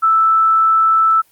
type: tone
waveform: sine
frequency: 1318.5 Hz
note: E6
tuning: in tune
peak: -9 dBFS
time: 0.02-1.22 s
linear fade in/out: 20 ms
effects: white hiss -54 dBFS RMS until 1.31 s + Opus 32 kbps